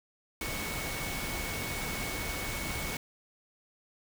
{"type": "tone in noise", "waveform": "sine", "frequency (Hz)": 2217, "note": "C#7", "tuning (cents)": 0, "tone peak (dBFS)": -40, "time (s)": [0.41, 2.97], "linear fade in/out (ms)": 2, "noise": "pink", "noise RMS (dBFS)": -36, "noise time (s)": [0.41, 2.97], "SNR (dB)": -7, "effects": []}